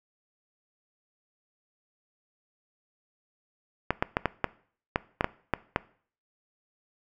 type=clicks; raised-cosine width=0.5 ms; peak=-8 dBFS; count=10; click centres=3.906 / 4.025 / 4.169 / 4.257 / 4.443 / 4.959 / 5.209 / 5.244 / 5.537 / 5.761 s; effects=noise-tail reverb RT60 0.5 s tail -20 dB re dry